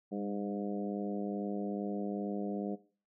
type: harmonic tone with a mistuned harmonic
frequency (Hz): 102.4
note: G#2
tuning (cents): -24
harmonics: 2 / 3 / 4 / 5 / 6 / 7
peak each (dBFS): -37 / -41 / -43 / -45 / -47 / -48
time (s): 0.11-2.76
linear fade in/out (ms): 20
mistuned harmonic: 2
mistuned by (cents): -30
effects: noise-tail reverb RT60 0.4 s tail -18 dB re dry